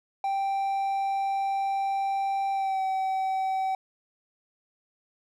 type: tone with pitch glide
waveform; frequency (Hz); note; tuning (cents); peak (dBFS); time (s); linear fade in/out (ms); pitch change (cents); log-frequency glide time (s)
triangle; 784 to 764.3; G5 to G5; 0 to -44; -23; 0.24-3.75; 2; -44; 2.52-2.82
effects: none